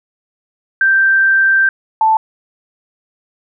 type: tone pair in turn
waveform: sine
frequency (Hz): 1568 / 880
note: G6 / A5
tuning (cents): 0 / 0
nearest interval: minor seventh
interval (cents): 1000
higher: first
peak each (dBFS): -8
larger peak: neither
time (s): 0.81-1.69 / 2.01-2.17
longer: first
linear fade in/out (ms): 2
effects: none